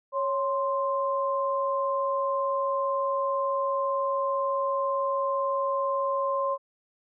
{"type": "tone pair together", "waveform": "sine", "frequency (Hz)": [552.6, 1047], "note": ["C#5", "C6"], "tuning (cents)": [-6, 1], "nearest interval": "major seventh", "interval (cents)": 1107, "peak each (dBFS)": -27, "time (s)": [0.12, 6.58], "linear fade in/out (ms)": 50, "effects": []}